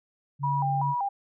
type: tone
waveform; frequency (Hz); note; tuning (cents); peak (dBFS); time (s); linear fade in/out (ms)
sine; 141.3; C#3; +34; -27; 0.39-0.95; 50
type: tone with vibrato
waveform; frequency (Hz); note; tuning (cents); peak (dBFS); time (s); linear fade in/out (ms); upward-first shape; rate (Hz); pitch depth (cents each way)
sine; 880; A5; 0; -25; 0.43-1.09; 10; square; 2.6; 170
effects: none